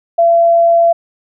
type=tone; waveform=sine; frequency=677 Hz; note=E5; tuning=46 cents sharp; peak=-6 dBFS; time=0.18-0.93 s; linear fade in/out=10 ms; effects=none